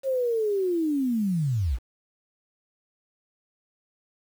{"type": "linear sweep", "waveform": "sine", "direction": "down", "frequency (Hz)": [546, 49], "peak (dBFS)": -22, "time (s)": [0.03, 1.79], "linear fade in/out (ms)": 50, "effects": ["8-bit"]}